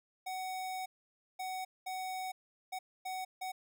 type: tone bursts at uneven times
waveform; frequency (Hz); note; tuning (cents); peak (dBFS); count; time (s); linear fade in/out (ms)
square; 748; F#5; +19; -38; 6; 0.26-0.86 / 1.39-1.65 / 1.86-2.32 / 2.72-2.79 / 3.05-3.25 / 3.41-3.52; 10
effects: none